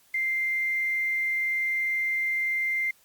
sine tone with quantisation, 2093 Hz, C7, in tune, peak -24 dBFS, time 0.14-2.91 s, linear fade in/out 5 ms, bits 8, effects white hiss -61 dBFS RMS until 3.04 s + Opus 48 kbps

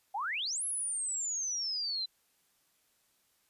sine exponential two-way sweep, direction up then down, 741 to 11070 to 4008 Hz, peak -32 dBFS, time 0.14-2.06 s, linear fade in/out 10 ms, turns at 0.64 s, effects white hiss -72 dBFS RMS until 3.49 s + resampled to 32000 Hz

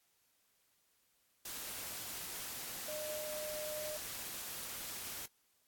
sine tone in noise, 608 Hz, D#5, 40 cents flat, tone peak -41 dBFS, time 2.88-3.97 s, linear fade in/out 5 ms, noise white, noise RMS -44 dBFS, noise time 1.45-5.26 s, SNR 0 dB, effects white hiss -75 dBFS RMS until 5.67 s + AAC 64 kbps

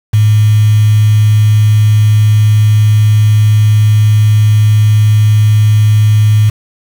sine tone with quantisation, 106.8 Hz, G#2, 49 cents sharp, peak -4 dBFS, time 0.13-6.5 s, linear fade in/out 10 ms, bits 4, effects none

